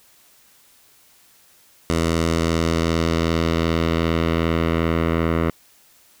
10% pulse tone with low-pass filter sweep, 82.6 Hz, E2, 4 cents sharp, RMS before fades -20 dBFS, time 1.9-5.5 s, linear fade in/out 0 ms, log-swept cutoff 9200 to 1900 Hz, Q 1, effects white hiss -54 dBFS RMS until 6.2 s

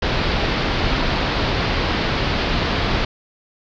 pink low-pass noise, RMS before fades -20 dBFS, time 0.02-3.05 s, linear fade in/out 5 ms, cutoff 4800 Hz, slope 48 dB/octave, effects none

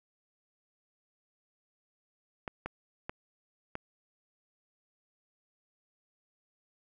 clicks, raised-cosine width 0.5 ms, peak -21 dBFS, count 4, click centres 2.478 / 2.66 / 3.095 / 3.754 s, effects none

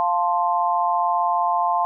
sine chord, F major, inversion none, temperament equal, 698.5 / 880 / 1046.5 Hz, F5 / A5 / C6, 0 / 0 / 0 cents, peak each -22 dBFS, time 0-1.85 s, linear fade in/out 0 ms, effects none

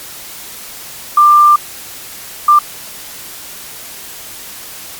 sine tone bursts at uneven times, 1189 Hz, D6, 21 cents sharp, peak -3 dBFS, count 2, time 1.17-1.56 / 2.48-2.59 s, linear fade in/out 5 ms, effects white hiss -30 dBFS RMS until 4.99 s + MP3 96 kbps

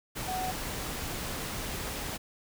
sine tone in noise, 744 Hz, F#5, 9 cents sharp, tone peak -32 dBFS, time 0.27-0.52 s, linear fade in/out 20 ms, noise pink, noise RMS -36 dBFS, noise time 0.15-2.18 s, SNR +1 dB, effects none

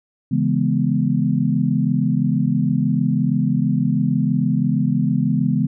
sine chord, C# minor seventh, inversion none, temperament equal, 138.59 / 164.81 / 207.7 / 246.9 Hz, C#3 / E3 / G#3 / B3, 0 / 0 / 0 / 0 cents, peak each -21 dBFS, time 0.31-5.67 s, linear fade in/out 10 ms, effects none

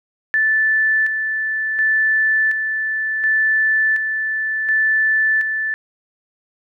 sine tone with tremolo, 1755 Hz, A6, 5 cents flat, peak -13 dBFS, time 0.34-5.74 s, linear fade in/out 0 ms, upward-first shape square, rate 0.69 Hz, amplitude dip 45%, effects none

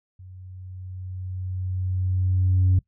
sine tone with level ramp, 92.5 Hz, F#2, in tune, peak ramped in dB -41 to -13 dBFS, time 0.19-2.79 s, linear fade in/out 5 ms, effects noise-tail reverb RT60 0.1 s tail -20 dB re dry + tanh soft clip ceiling -13 dBFS

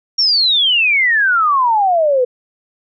sine exponential sweep, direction down, 5630 to 484.2 Hz, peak -10 dBFS, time 0.18-2.25 s, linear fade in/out 10 ms, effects none

